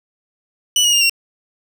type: tone with pitch steps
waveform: 25% pulse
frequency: 2960 / 2887 / 2817 / 2747 Hz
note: F#7 / F#7 / F7 / F7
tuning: 0 / -43 / +14 / -29 cents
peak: -8 dBFS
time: 0.76-1.096 s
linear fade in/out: 2 ms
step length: 84 ms
effects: none